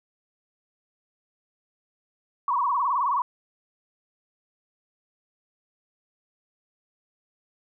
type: tone with vibrato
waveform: sine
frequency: 1045 Hz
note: C6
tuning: 2 cents flat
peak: -21 dBFS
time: 2.48-3.22 s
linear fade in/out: 2 ms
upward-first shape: sine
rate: 19 Hz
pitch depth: 170 cents each way
effects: none